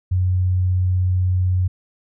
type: tone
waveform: sine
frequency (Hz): 91.6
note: F#2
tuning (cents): -17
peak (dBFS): -15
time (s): 0.11-1.68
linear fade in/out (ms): 10
effects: none